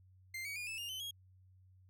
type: tone with pitch steps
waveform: 40% pulse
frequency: 2093 / 2256 / 2432 / 2622 / 2826 / 3047 / 3284 Hz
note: C7 / C#7 / D#7 / E7 / F7 / G7 / G#7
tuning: 0 / +30 / -40 / -10 / +20 / -50 / -20 cents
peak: -40 dBFS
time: 0.34-1.11 s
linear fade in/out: 5 ms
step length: 110 ms
effects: added 93 Hz sine -61 dBFS peak until 1.89 s